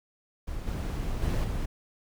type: noise with level steps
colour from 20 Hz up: brown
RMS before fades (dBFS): -35 / -31 / -27 / -31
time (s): 0.47-1.66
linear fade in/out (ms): 10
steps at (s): 0.67 / 1.22 / 1.44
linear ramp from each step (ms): 2
effects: none